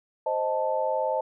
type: chord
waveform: sine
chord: A diminished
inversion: first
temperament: equal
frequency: 523.3 / 622.3 / 880 Hz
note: C5 / Eb5 / A5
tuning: 0 / 0 / 0 cents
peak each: -28 dBFS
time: 0.26-1.21 s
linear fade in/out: 5 ms
effects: none